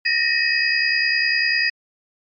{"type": "tone cluster", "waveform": "sine", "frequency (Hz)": [1827, 1897, 2536, 4894], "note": ["A#6", "A#6", "D#7", "D#8"], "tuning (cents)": [-35, 30, 32, -29], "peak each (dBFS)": -22, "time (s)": [0.05, 1.7], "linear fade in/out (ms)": 10, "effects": ["MP3 48 kbps"]}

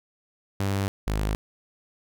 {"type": "tone pair in turn", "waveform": "sawtooth", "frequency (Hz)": [98.5, 52.05], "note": ["G2", "G#1"], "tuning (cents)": [9, 5], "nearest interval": "major seventh", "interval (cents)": 1104, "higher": "first", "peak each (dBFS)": -20, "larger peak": "neither", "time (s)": [[0.6, 0.88], [1.07, 1.35]], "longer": "neither", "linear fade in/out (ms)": 0, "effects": []}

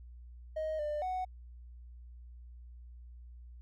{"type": "tone with pitch steps", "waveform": "triangle", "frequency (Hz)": [626, 597, 741], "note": ["D#5", "D5", "F#5"], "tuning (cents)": [10, 28, 2], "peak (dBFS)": -30, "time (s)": [0.56, 1.25], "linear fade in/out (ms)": 10, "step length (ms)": 230, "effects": ["tanh soft clip ceiling -28 dBFS", "added 60 Hz sine -48 dBFS peak until 3.61 s"]}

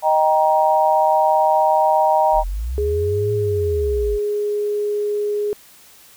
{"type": "chord", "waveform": "sine", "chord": "Eb major", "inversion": "none", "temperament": "equal with one note detuned", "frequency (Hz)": [622.3, 784, 941], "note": ["Eb5", "G5", "Bb5"], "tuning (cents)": [0, 0, 16], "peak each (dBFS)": -17, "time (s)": [0.02, 2.44], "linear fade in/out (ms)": 50}
{"type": "linear two-way sweep", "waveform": "sine", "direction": "up then down", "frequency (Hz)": [32.84, 110, 48.13], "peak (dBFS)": -21, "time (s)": [2.32, 4.19], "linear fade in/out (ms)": 50, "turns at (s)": 3.33}
{"type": "tone", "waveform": "sine", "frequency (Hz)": 415.3, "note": "G#4", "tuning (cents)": 0, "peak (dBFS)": -18, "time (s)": [2.78, 5.53], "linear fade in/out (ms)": 0}
{"effects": ["white hiss -47 dBFS RMS until 6.16 s"]}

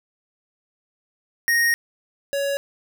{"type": "tone pair in turn", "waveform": "square", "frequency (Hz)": [1864.7, 559.7], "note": ["A#6", "C#5"], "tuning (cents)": [0, 17], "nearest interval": "octave + major sixth", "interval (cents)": 2083, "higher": "first", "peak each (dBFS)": [-17, -22], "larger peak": "first", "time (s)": [[1.48, 1.74], [2.33, 2.57]], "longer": "first", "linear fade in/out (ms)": 0, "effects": []}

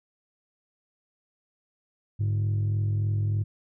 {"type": "tone pair together", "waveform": "sine", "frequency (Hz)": [103.53, 146.83], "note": ["G#2", "D3"], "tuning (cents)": [-5, 0], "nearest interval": "tritone", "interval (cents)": 605, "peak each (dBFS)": [-21, -31], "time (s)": [2.19, 3.44], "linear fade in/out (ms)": 20, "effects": ["tanh soft clip ceiling -21 dBFS"]}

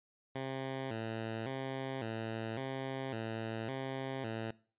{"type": "tone with vibrato", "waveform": "10% pulse", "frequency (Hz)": 122.3, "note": "B2", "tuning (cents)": -16, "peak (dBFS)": -29, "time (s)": [0.35, 4.51], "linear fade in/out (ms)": 5, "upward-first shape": "square", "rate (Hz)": 0.9, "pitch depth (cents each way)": 150, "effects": ["noise-tail reverb RT60 0.4 s tail -21 dB re dry", "resampled to 8000 Hz"]}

